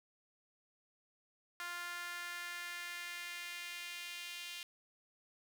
sawtooth tone with high-pass filter sweep, 349.2 Hz, F4, in tune, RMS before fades -45 dBFS, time 1.6-4.63 s, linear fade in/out 0 ms, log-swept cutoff 1400 to 2800 Hz, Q 2.2, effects none

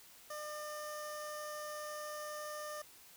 15% pulse tone with notch filter, 602 Hz, D5, 43 cents sharp, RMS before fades -44 dBFS, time 0.3-2.82 s, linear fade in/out 5 ms, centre 2500 Hz, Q 1.2, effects white hiss -59 dBFS RMS until 3.16 s

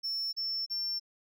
triangle tone bursts, 5400 Hz, E8, 41 cents sharp, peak -30 dBFS, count 3, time 0.03-0.998 s, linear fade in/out 20 ms, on 300 ms, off 34 ms, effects none

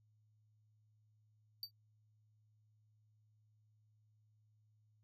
square tone with exponential decay, 4612 Hz, D8, 32 cents flat, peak -38 dBFS, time 1.63-1.71 s, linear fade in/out 1 ms, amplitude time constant 17 ms, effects added 107 Hz sine -70 dBFS peak until 5.03 s

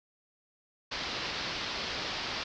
white low-pass noise, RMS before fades -36 dBFS, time 0.91-2.44 s, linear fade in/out 10 ms, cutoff 5100 Hz, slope 48 dB/octave, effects none

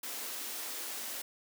white high-pass noise, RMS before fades -40 dBFS, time 0.03-1.22 s, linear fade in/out 5 ms, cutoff 220 Hz, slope 96 dB/octave, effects none

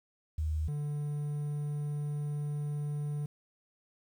sine / triangle tone pair in turn, 77.9 / 147.06 Hz, D#2 / D3, +3 / +3 cents, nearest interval major seventh, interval 1100 cents, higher second, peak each -29 / -30 dBFS, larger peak first, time 0.38-0.68 / 0.68-3.26 s, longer second, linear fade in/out 5 ms, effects 10-bit

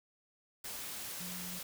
sine tone in noise, 179.6 Hz, F3, 49 cents sharp, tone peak -46 dBFS, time 1.2-1.59 s, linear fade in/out 5 ms, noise white, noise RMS -43 dBFS, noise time 0.64-1.63 s, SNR -6 dB, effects none

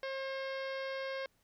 harmonic tone with a mistuned harmonic, 536 Hz, C5, 42 cents sharp, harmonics 1 / 2 / 3 / 4 / 5 / 6 / 7 / 8 / 9 / 10, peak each -38 / -47 / -45 / -47 / -55 / -53 / -56 / -58 / -56 / -59 dBFS, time 0.03-1.26 s, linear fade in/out 2 ms, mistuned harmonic 10, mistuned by +27 cents, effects pink hiss -74 dBFS RMS until 1.43 s

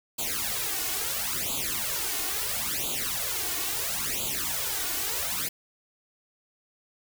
white noise with flanger, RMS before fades -30 dBFS, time 0.18-5.49 s, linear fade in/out 10 ms, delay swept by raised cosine 0.27 to 2.77 ms, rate 0.74 Hz, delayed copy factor +1, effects none

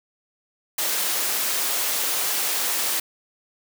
white high-pass noise, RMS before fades -24 dBFS, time 0.78-3 s, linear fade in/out 5 ms, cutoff 330 Hz, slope 12 dB/octave, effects none

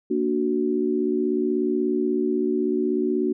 sine chord, Bb augmented, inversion none, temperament equal, 233.1 / 293.7 / 370 Hz, Bb3 / D4 / F#4, 0 / 0 / 0 cents, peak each -26 / -25 / -23 dBFS, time 0.1-3.33 s, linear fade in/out 10 ms, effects none

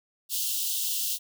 white high-pass noise, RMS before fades -29 dBFS, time 0.29-1.19 s, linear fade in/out 50 ms, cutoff 2800 Hz, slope 96 dB/octave, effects none

